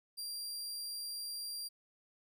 sawtooth tone, 4752 Hz, D8, 20 cents sharp, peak -37 dBFS, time 0.17-1.69 s, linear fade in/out 20 ms, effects none

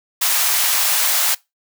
white high-pass noise, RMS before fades -17 dBFS, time 0.21-1.35 s, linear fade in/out 10 ms, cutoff 680 Hz, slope 24 dB/octave, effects noise-tail reverb RT60 0.2 s tail -22 dB re dry

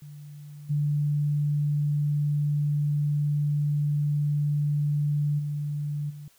sine tone with level steps, 146.83 Hz, D3, in tune, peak -40 / -22 / -27 / -38 dBFS, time 0.02-6.28 s, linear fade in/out 2 ms, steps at 0.69 / 5.38 / 6.09 s, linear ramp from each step 20 ms, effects white hiss -61 dBFS RMS until 6.38 s

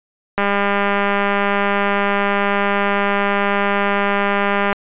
click train, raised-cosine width 0.5 ms, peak -3 dBFS, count 875, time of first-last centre 0.38-4.728 s, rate 201 Hz, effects resampled to 8000 Hz

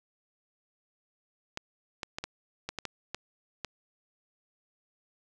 clicks, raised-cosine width 0.2 ms, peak -17 dBFS, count 9, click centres 1.574 / 2.032 / 2.185 / 2.24 / 2.69 / 2.787 / 2.853 / 3.146 / 3.647 s, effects none

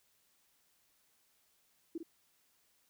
sine tone with echo, 329.6 Hz, E4, in tune, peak -36 dBFS, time 1.95-1.98 s, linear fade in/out 5 ms, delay 51 ms, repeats 1, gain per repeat -6 dB, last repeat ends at 2.031 s, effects white hiss -73 dBFS RMS until 2.89 s

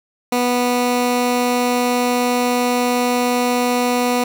15% pulse tone, 245.7 Hz, B3, 9 cents flat, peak -9 dBFS, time 0.32-4.24 s, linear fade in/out 5 ms, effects none

